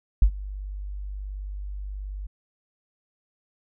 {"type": "tone with ADSR envelope", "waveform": "sine", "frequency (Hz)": 49.32, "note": "G1", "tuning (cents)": 11, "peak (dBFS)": -10, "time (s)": [0.22, 2.27], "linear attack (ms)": 3, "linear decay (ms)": 77, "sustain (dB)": -21, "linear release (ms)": 10, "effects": []}